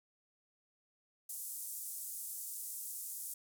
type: band-pass noise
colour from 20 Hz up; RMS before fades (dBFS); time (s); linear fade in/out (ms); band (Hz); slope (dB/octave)
pink; -44; 1.29-3.34; 5; 8100 to 16000; 24
effects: none